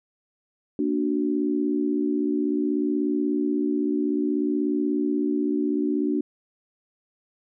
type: chord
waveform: sine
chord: Bb augmented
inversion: none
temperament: equal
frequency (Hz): 233.1 / 293.7 / 370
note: Bb3 / D4 / F#4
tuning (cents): 0 / 0 / 0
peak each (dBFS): -28 / -23 / -28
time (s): 0.79-6.21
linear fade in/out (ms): 2
effects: none